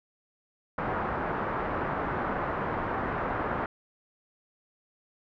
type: low-pass noise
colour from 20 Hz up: white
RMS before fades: -31 dBFS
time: 0.78-3.66 s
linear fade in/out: 2 ms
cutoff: 1400 Hz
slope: 24 dB/octave
effects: none